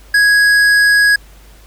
triangle tone with tanh clipping, 1661.2 Hz, G#6, in tune, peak -9 dBFS, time 0.14-1.16 s, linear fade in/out 5 ms, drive 16 dB, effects added 50 Hz sine -39 dBFS peak until 1.66 s + pink hiss -46 dBFS RMS until 1.66 s

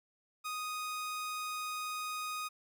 sawtooth tone, 1244.5 Hz, D#6, in tune, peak -33 dBFS, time 0.44-2.49 s, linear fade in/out 20 ms, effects none

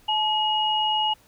sine tone pair together, 861 / 2888 Hz, A5 / F#7, -38 / -43 cents, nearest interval octave + major sixth, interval 2095 cents, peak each -23 dBFS, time 0.08-1.14 s, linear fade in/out 10 ms, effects pink hiss -57 dBFS RMS until 1.27 s

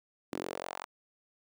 sawtooth tone with high-pass filter sweep, 45.11 Hz, F#1, 43 cents flat, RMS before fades -40 dBFS, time 0.32-0.85 s, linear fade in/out 10 ms, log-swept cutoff 280 to 1000 Hz, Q 2.2, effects none

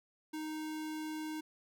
square tone, 310.6 Hz, D#4, 3 cents flat, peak -39 dBFS, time 0.33-1.41 s, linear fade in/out 10 ms, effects none

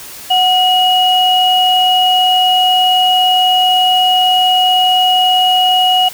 sine tone pair together, 739 / 2899 Hz, F#5 / F#7, -2 / -36 cents, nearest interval 2 octaves, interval 2366 cents, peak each -10 dBFS, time 0.3-6.09 s, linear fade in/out 10 ms, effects tanh soft clip ceiling 0 dBFS + white hiss -31 dBFS RMS until 6.13 s

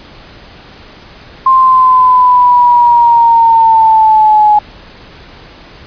sine linear sweep, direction down, 1054 to 837 Hz, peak -3 dBFS, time 1.46-4.59 s, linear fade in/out 5 ms, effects pink hiss -35 dBFS RMS until 5.86 s + resampled to 11025 Hz

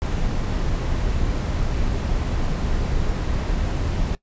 brown noise, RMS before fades -22 dBFS, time 0.02-4.15 s, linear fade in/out 0 ms, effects noise-tail reverb RT60 0.1 s tail -19 dB re dry + resampled to 16000 Hz

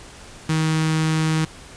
sawtooth tone with notch filter, 158.2 Hz, D#3, 29 cents sharp, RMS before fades -20 dBFS, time 0.49-1.45 s, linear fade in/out 5 ms, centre 600 Hz, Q 1.1, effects pink hiss -42 dBFS RMS until 1.76 s + resampled to 22050 Hz

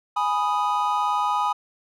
triangle chord, G# minor, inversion none, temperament equal, 830.6 / 987.8 / 1244.5 Hz, G#5 / B5 / D#6, 0 / 0 / 0 cents, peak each -23 dBFS, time 0.16-1.53 s, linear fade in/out 10 ms, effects none

